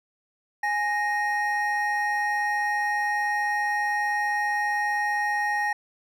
triangle tone pair together, 830.6 / 1864.7 Hz, G#5 / A#6, 0 / 0 cents, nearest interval octave + major second, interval 1400 cents, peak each -24 dBFS, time 0.63-5.73 s, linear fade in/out 5 ms, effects none

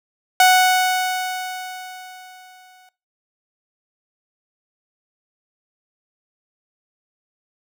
sawtooth tone with exponential decay, 740 Hz, F#5, in tune, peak -5 dBFS, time 0.4-2.89 s, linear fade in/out 2 ms, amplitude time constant 540 ms, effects noise-tail reverb RT60 0.3 s tail -21 dB re dry

